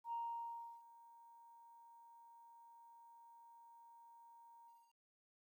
sine tone with ADSR envelope, 932.3 Hz, A#5, in tune, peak -39 dBFS, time 0.04-4.95 s, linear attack 85 ms, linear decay 690 ms, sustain -21 dB, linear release 280 ms, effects tanh soft clip ceiling -35 dBFS + 13-bit

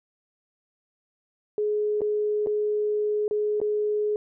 sine tone with dropouts, 420.6 Hz, G#4, 22 cents sharp, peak -22 dBFS, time 1.58-4.16 s, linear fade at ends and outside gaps 1 ms, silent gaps 2.008-2.017 / 2.462-2.47 / 3.28-3.31 / 3.602-3.615 s, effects none

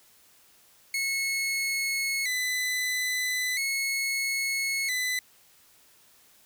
sawtooth tone with vibrato, 2093 Hz, C7, in tune, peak -23 dBFS, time 0.94-5.19 s, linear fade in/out 2 ms, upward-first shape square, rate 0.38 Hz, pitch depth 75 cents each way, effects white hiss -59 dBFS RMS until 6.45 s

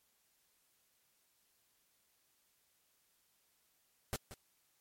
pink noise with echo, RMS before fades -37 dBFS, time 4.13-4.16 s, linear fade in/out 0 ms, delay 180 ms, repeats 1, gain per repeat -13 dB, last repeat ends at 4.34 s, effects white hiss -75 dBFS RMS until 4.8 s + MP3 64 kbps

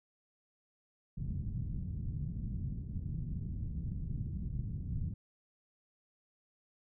white low-pass noise, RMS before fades -38 dBFS, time 1.17-5.14 s, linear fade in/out 10 ms, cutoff 160 Hz, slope 24 dB/octave, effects none

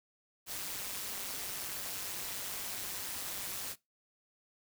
white noise with amplitude modulation, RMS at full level -37 dBFS, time 0.46-3.76 s, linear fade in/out 50 ms, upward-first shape sine, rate 195 Hz, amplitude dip 70%, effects noise-tail reverb RT60 0.2 s tail -21 dB re dry

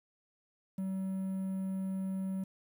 triangle tone with quantisation, 190.6 Hz, G3, 48 cents flat, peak -31 dBFS, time 0.78-2.44 s, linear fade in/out 5 ms, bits 10, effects none

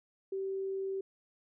sine tone, 386.4 Hz, G4, 25 cents flat, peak -33 dBFS, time 0.32-1.01 s, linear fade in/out 5 ms, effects none

